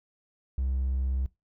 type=tone; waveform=triangle; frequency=65.41 Hz; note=C2; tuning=in tune; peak=-23 dBFS; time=0.58-1.26 s; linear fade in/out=0 ms; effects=noise-tail reverb RT60 0.2 s tail -22 dB re dry + tanh soft clip ceiling -19 dBFS